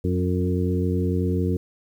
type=harmonic tone with a mistuned harmonic; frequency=90.8 Hz; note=F#2; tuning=32 cents flat; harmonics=1 / 2 / 3 / 4 / 5; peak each=-23 / -26 / -28 / -29 / -30 dBFS; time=0.04-1.57 s; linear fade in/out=5 ms; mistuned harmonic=4; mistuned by=-17 cents; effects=9-bit